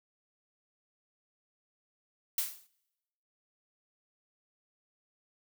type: noise with exponential decay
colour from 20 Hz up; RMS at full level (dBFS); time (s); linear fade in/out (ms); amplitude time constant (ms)
blue; -28; 2.38-2.67; 2; 63
effects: noise-tail reverb RT60 1.0 s tail -26 dB re dry